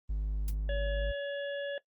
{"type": "tone", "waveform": "triangle", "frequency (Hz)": 51.4, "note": "G#1", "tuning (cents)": -17, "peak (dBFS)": -28, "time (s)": [0.09, 1.12], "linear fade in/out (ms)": 10}
{"type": "noise with exponential decay", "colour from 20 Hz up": "blue", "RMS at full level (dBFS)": -38, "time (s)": [0.48, 0.55], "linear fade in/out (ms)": 2, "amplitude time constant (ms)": 15}
{"type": "harmonic tone", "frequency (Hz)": 566, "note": "C#5", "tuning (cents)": 36, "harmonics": [1, 3, 5, 6], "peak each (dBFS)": [-34, -40, -50, -49], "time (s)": [0.69, 1.78], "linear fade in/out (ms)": 2}
{"effects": ["noise-tail reverb RT60 0.1 s tail -18 dB re dry", "Opus 24 kbps"]}